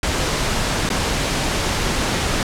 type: noise with dropouts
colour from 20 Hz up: pink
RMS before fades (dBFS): -20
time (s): 0.03-2.43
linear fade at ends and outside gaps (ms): 2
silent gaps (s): 0.891-0.901
effects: low-pass 8000 Hz 12 dB/octave